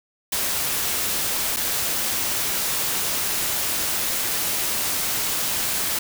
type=noise with dropouts; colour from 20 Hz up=white; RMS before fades=-24 dBFS; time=0.32-5.99 s; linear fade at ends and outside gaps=5 ms; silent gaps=1.563-1.568 s; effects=none